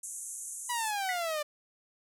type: band-pass noise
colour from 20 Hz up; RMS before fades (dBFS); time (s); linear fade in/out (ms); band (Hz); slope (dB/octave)
white; -41; 0.03-0.91; 5; 6300 to 11000; 96
type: exponential sweep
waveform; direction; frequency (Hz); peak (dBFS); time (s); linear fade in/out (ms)
sawtooth; down; 987.8 to 587; -27; 0.69-1.43; 10
type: tone with exponential decay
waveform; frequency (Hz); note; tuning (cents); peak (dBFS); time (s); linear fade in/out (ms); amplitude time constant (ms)
sine; 1974; B6; -1; -28; 1.09-1.25; 1; 33
effects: none